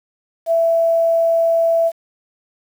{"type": "tone with quantisation", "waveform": "sine", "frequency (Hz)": 664, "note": "E5", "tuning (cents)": 12, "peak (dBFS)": -12, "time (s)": [0.46, 1.92], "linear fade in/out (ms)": 50, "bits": 7, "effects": []}